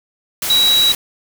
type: tone in noise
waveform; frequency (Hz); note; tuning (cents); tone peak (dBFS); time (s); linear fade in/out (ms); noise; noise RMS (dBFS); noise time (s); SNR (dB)
sine; 3884; B7; -30; -10; 0.5-0.92; 2; white; -21; 0.42-0.95; +8
effects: none